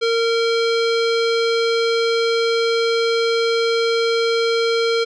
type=tone with low-pass filter; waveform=square; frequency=460 Hz; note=A#4; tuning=23 cents flat; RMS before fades=-18 dBFS; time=0.01-5.05 s; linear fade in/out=20 ms; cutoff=4200 Hz; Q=2.5; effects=none